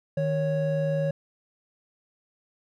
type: tone pair together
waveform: triangle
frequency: 155.57 / 554.4 Hz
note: D#3 / C#5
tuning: 0 / 0 cents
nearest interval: octave + minor seventh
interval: 2200 cents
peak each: -24 dBFS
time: 0.17-1.11 s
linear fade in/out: 5 ms
effects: none